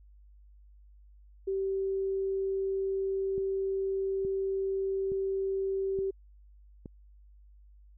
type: tone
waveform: sine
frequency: 387.1 Hz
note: G4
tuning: 22 cents flat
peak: -28 dBFS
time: 1.47-6.11 s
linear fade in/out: 10 ms
type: click train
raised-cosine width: 3 ms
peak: -29 dBFS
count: 5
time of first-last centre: 3.38-6.858 s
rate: 1.15 Hz
effects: added 50 Hz sine -53 dBFS peak until 7.97 s